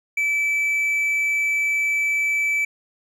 triangle tone, 2311 Hz, D7, 28 cents flat, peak -17 dBFS, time 0.17-2.65 s, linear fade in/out 5 ms, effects none

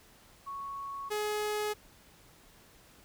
sine / sawtooth tone pair in turn, 1108.7 / 421.3 Hz, C#6 / G#4, 0 / +25 cents, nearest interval octave + perfect fourth, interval 1675 cents, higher first, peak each -37 / -27 dBFS, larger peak second, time 0.46-1.1 / 1.1-1.74 s, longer neither, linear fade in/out 20 ms, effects pink hiss -59 dBFS RMS until 3.04 s

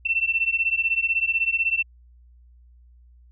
sine beating tone pair, 2682 / 2698 Hz, E7 / E7, +29 / +40 cents, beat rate 16 Hz, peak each -23 dBFS, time 0.05-1.83 s, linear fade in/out 10 ms, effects added 60 Hz sine -49 dBFS peak until 3.31 s

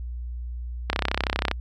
click train, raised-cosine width 0.3 ms, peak -6 dBFS, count 21, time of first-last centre 0.9-1.513 s, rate 32.6 Hz, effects added 60 Hz sine -30 dBFS peak until 1.6 s

